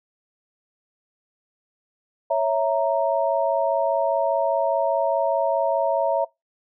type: chord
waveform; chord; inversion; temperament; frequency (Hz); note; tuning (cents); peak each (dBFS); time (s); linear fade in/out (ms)
sine; A# diminished; first; equal; 554.4 / 659.3 / 932.3; C#5 / E5 / A#5; 0 / 0 / 0; -23 / -21 / -25; 2.3-6.25; 10
effects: noise-tail reverb RT60 0.2 s tail -24 dB re dry